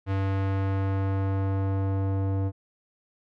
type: tone with low-pass filter sweep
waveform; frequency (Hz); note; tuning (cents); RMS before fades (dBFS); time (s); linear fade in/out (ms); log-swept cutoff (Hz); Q
square; 97; G2; -18; -26; 0.06-2.52; 50; 2400 to 680; 0.74
effects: none